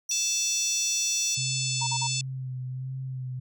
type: tone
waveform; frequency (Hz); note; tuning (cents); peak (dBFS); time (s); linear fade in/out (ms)
square; 5800; F#8; -35; -28; 0.09-1.35; 5
type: harmonic tone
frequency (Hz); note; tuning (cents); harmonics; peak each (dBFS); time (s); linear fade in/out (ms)
880; A5; 0; 3 / 4 / 5 / 6 / 7 / 8 / 9; -35 / -35 / -35 / -35 / -35 / -35 / -35; 0.11-2.21; 2
type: tone with vibrato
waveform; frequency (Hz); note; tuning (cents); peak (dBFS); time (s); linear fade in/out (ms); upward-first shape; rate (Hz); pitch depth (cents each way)
sine; 129.7; C3; -15; -31; 1.37-3.4; 10; sine; 1.4; 30
type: tone bursts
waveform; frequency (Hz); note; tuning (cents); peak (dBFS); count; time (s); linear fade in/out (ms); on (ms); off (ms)
sine; 932.3; A#5; 0; -29; 3; 1.81-2.073; 10; 61; 40
effects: none